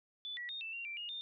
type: tone with pitch steps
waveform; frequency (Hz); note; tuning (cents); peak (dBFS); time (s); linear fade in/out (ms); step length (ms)
sine; 3484 / 1936 / 3686 / 2656 / 2759 / 2351 / 2859 / 3623; A7 / B6 / A#7 / E7 / F7 / D7 / F7 / A7; -18 / -35 / -20 / +12 / -22 / +1 / +40 / +50; -40; 0.25-1.21; 0; 120
effects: none